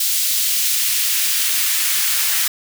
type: noise with high-pass filter sweep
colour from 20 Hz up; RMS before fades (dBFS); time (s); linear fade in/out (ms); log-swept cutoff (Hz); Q
white; -18; 0-2.48; 5; 3500 to 1500; 0.91
effects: none